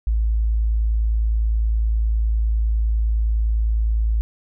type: tone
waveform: sine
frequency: 54.9 Hz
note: A1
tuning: 3 cents flat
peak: -16 dBFS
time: 0.07-4.21 s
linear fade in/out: 0 ms
effects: none

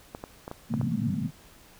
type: clicks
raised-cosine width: 1 ms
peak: -22 dBFS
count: 6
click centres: 0.149 / 0.239 / 0.479 / 0.514 / 0.739 / 0.813 s
type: band-pass noise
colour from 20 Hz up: white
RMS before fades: -28 dBFS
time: 0.69-1.31 s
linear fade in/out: 50 ms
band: 100 to 250 Hz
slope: 96 dB/octave
effects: pink hiss -54 dBFS RMS until 1.79 s

